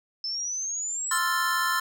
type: exponential sweep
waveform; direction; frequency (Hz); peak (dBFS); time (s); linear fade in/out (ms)
sine; up; 5240 to 8130; -28; 0.24-1.18; 2
type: chord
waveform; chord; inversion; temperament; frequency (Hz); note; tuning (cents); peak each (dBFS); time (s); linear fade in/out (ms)
square; F major seventh; second; equal; 1046.5 / 1318.5 / 1396.9 / 1760; C6 / E6 / F6 / A6; 0 / 0 / 0 / 0; -29 / -31 / -31 / -29; 1.11-1.8; 5
effects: none